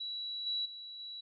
sine tone with level steps, 3919 Hz, B7, 14 cents flat, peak -37 / -32 / -44 / -42 dBFS, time 0-1.21 s, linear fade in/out 10 ms, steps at 0.46 / 0.65 / 0.99 s, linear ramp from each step 10 ms, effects none

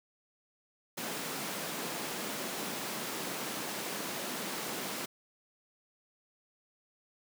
pink high-pass noise, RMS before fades -38 dBFS, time 0.97-5.06 s, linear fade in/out 10 ms, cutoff 180 Hz, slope 24 dB/octave, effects none

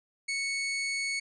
sawtooth tone, 2214 Hz, C#7, 3 cents flat, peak -26 dBFS, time 0.28-1.2 s, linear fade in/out 10 ms, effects resampled to 22050 Hz

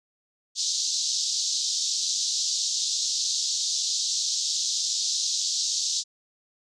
white band-pass noise, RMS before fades -27 dBFS, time 0.55-6.04 s, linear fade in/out 50 ms, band 3700 to 6900 Hz, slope 48 dB/octave, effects none

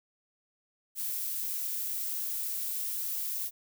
violet noise, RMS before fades -34 dBFS, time 0.95-3.51 s, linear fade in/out 50 ms, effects none

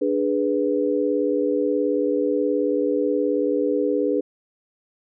sine chord, G# diminished, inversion second, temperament equal, 293.7 / 415.3 / 493.9 Hz, D4 / G#4 / B4, 0 / 0 / 0 cents, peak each -23 dBFS, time 0.01-4.21 s, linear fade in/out 10 ms, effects none

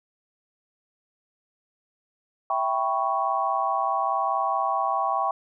sine chord, C# half-diminished seventh, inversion first, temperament equal, 659.3 / 784 / 987.8 / 1108.7 Hz, E5 / G5 / B5 / C#6, 0 / 0 / 0 / 0 cents, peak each -30 / -26 / -30 / -26 dBFS, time 2.5-5.31 s, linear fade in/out 2 ms, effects none

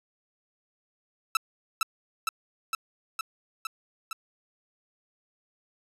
sawtooth tone with echo, 1318.5 Hz, E6, in tune, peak -17 dBFS, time 1.35-1.37 s, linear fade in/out 2 ms, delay 460 ms, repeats 6, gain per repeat -2 dB, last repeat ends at 4.13 s, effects resampled to 32000 Hz

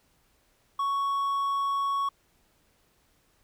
triangle tone with hard clipping, 1112 Hz, C#6, 5 cents sharp, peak -26 dBFS, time 0.79-2.09 s, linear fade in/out 5 ms, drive 6 dB, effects pink hiss -67 dBFS RMS until 3.43 s

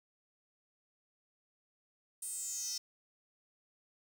square tone with high-pass filter sweep, 284.5 Hz, C#4, 45 cents sharp, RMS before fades -40 dBFS, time 2.22-2.78 s, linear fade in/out 5 ms, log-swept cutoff 9200 to 5400 Hz, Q 7.6, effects none

